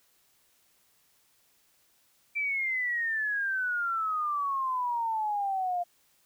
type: exponential sweep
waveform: sine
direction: down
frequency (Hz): 2349 to 695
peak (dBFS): -27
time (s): 2.35-5.84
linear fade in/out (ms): 20
effects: white hiss -67 dBFS RMS until 6.25 s